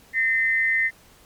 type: tone pair together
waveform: sine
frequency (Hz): 1830 / 2057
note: A#6 / C7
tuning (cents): -32 / -30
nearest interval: major second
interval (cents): 202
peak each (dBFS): -21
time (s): 0.13-0.91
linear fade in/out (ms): 50
effects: pink hiss -53 dBFS RMS until 1.25 s + MP3 96 kbps